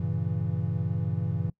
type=chord; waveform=triangle; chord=G diminished seventh; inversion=none; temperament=equal; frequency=98 / 116.54 / 138.59 / 164.81 Hz; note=G2 / Bb2 / Db3 / Fb3; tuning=0 / 0 / 0 / 0 cents; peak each=-29 / -30 / -31 / -29 dBFS; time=0-1.5 s; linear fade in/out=5 ms; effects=noise-tail reverb RT60 0.1 s tail -23 dB re dry